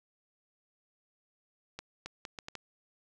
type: accelerating click train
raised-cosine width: 0.2 ms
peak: -23 dBFS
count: 6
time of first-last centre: 1.79-2.553 s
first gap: 270 ms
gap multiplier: 0.71
effects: none